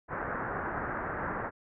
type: low-pass noise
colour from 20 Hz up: white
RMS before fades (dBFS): -35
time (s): 0.08-1.51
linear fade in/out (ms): 50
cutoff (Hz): 1700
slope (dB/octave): 48
effects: none